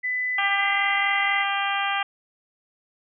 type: tone with pitch glide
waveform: sine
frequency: 2000 to 2031 Hz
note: B6 to B6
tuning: +21 to +48 cents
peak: -23 dBFS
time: 0.03-1.44 s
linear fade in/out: 20 ms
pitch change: +27 cents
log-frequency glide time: 0.57-0.66 s
type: harmonic tone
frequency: 397.4 Hz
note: G4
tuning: 24 cents sharp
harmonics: 2 / 3 / 4 / 5 / 6 / 7 / 8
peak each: -27 / -29 / -30 / -31 / -32 / -32 / -33 dBFS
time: 0.38-2.03 s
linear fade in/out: 5 ms
effects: none